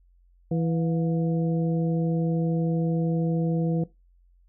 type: harmonic tone with a mistuned harmonic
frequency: 164.81 Hz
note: E3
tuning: in tune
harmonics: 1 / 2 / 3 / 4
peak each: -23 / -31 / -31 / -41 dBFS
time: 0.51-3.84 s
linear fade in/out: 5 ms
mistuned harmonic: 4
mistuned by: +120 cents
effects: noise-tail reverb RT60 0.2 s tail -18 dB re dry + added 44 Hz sine -56 dBFS peak until 4.48 s